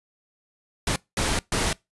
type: noise bursts at uneven times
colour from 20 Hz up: pink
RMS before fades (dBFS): -24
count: 3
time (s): 0.87-0.96 / 1.17-1.39 / 1.52-1.73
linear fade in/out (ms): 2
effects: noise-tail reverb RT60 0.2 s tail -23 dB re dry + resampled to 24000 Hz